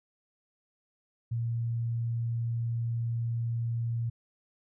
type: tone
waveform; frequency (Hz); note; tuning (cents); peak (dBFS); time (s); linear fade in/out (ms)
sine; 116.54; A#2; 0; -28; 1.31-4.1; 10
effects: none